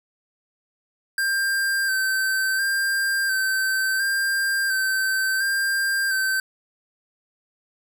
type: tone with vibrato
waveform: square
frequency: 1568 Hz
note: G6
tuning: in tune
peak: -21 dBFS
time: 1.18-6.4 s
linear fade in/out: 2 ms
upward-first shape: square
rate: 0.71 Hz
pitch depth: 25 cents each way
effects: 10-bit